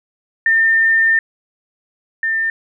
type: tone pair in turn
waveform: sine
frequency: 1806 / 1798.5 Hz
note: A6 / A6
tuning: +45 / +37 cents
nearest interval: unison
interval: 8 cents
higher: first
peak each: -10 / -15 dBFS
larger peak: first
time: 0.46-1.19 / 2.23-2.5 s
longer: first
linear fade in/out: 2 ms
effects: none